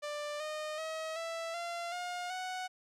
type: tone with pitch steps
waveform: sawtooth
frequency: 591 / 613.6 / 637.1 / 661.5 / 686.8 / 713 / 740.3 Hz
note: D5 / D#5 / D#5 / E5 / F5 / F5 / F#5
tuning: +11 / -24 / +41 / +6 / -29 / +36 / +1 cents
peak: -33 dBFS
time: 0.02-2.68 s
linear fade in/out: 20 ms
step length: 380 ms
effects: low-pass 8000 Hz 12 dB/octave